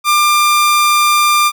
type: tone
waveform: sawtooth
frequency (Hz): 1194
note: D6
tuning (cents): +28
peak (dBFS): -5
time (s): 0.04-1.52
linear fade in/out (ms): 50
effects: none